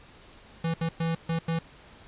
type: tone bursts at uneven times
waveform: square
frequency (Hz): 164.81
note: E3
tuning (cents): 0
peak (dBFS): -26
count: 5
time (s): 0.64-0.74 / 0.81-0.89 / 1-1.15 / 1.29-1.39 / 1.48-1.59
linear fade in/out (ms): 5
effects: pink hiss -52 dBFS RMS until 2.07 s + resampled to 8000 Hz